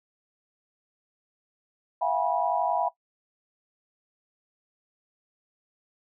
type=tone cluster; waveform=sine; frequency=668 / 719 / 813 / 974 Hz; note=E5 / F#5 / G#5 / B5; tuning=+23 / -50 / -37 / -24 cents; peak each=-29 dBFS; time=2.01-2.89 s; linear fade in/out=10 ms; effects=noise-tail reverb RT60 0.1 s tail -18 dB re dry